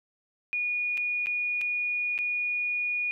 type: tone with dropouts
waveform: sine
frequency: 2450 Hz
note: D#7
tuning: 27 cents flat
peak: -26 dBFS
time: 0.53-3.11 s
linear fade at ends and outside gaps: 0 ms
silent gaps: 0.973-0.977 / 1.26-1.269 / 1.612-1.615 / 2.179-2.188 s
effects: none